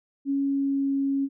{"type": "tone with pitch glide", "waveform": "sine", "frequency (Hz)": [277.2, 275.1], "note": ["C#4", "C#4"], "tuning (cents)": [0, -13], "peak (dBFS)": -22, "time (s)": [0.25, 1.29], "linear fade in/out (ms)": 50, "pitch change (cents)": -13, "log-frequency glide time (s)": [0.42, 0.92], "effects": []}